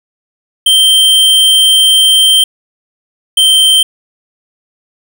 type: tone pair in turn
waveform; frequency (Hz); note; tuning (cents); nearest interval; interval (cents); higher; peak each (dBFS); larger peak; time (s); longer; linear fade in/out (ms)
square; 3136 / 3125; G7 / G7; 0 / -6; unison; 6; first; -5; neither; 0.66-2.44 / 3.37-3.83; first; 5
effects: none